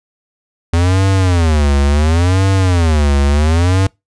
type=tone with vibrato; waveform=square; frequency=82.41 Hz; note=E2; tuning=in tune; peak=-10 dBFS; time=0.73-3.87 s; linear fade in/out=5 ms; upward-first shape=sine; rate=0.71 Hz; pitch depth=280 cents each way; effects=noise-tail reverb RT60 0.2 s tail -25 dB re dry + resampled to 22050 Hz